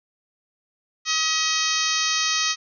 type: harmonic tone with a mistuned harmonic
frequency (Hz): 633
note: D#5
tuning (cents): +30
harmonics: 2 / 3 / 4 / 5 / 6 / 7 / 8 / 9 / 10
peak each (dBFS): -29 / -29 / -29 / -29 / -29 / -29 / -29 / -29 / -29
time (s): 1.05-2.56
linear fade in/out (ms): 50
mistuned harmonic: 3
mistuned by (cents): +19
effects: none